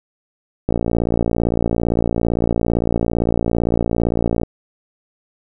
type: click train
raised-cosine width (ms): 2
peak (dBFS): -4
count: 217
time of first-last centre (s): 0.69-4.434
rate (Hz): 57.7
effects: none